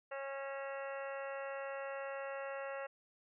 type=harmonic tone with a mistuned harmonic; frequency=274 Hz; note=C#4; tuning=20 cents flat; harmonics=2 / 3 / 4 / 5 / 6 / 7 / 8 / 9 / 10; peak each=-42 / -50 / -52 / -50 / -53 / -51 / -60 / -61 / -56 dBFS; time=0.11-2.87 s; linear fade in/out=10 ms; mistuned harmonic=9; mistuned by=+60 cents; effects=none